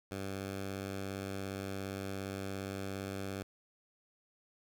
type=tone; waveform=10% pulse; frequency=97.3 Hz; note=G2; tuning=12 cents flat; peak=-30 dBFS; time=0.11-3.43 s; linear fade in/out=5 ms; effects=none